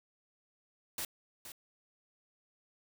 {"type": "noise with echo", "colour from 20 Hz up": "white", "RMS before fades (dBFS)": -38, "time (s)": [0.98, 1.05], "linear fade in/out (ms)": 2, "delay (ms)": 470, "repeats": 1, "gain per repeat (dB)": -10, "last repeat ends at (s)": 1.52, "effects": []}